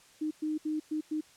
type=tone bursts at uneven times; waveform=sine; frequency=308.2 Hz; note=D#4; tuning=16 cents flat; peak=-29 dBFS; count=5; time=0.21-0.31 / 0.42-0.58 / 0.65-0.8 / 0.91-1.01 / 1.11-1.21 s; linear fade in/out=10 ms; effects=white hiss -59 dBFS RMS until 1.36 s + low-pass 9000 Hz 12 dB/octave